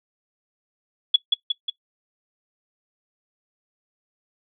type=tone with echo; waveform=sine; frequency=3388 Hz; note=G#7; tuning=34 cents sharp; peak=-10 dBFS; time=1.14-1.16 s; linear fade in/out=5 ms; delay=180 ms; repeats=3; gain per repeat=-4 dB; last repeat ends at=1.7 s; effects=noise-tail reverb RT60 0.1 s tail -19 dB re dry